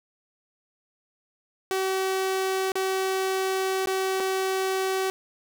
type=tone with dropouts; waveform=sawtooth; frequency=380.6 Hz; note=F#4; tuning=49 cents sharp; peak=-20 dBFS; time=1.71-5.1 s; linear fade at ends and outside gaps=0 ms; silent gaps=2.719-2.755 / 3.858-3.872 / 4.2-4.204 s; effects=none